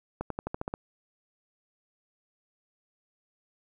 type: accelerating click train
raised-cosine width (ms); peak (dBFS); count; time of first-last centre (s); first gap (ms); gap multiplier
1; -18; 8; 0.21-0.739; 93; 0.93
effects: 10-bit